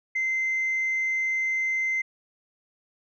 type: tone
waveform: sine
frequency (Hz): 2074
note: C7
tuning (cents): -16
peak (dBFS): -22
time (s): 0.15-2.02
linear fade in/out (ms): 10
effects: tanh soft clip ceiling -20 dBFS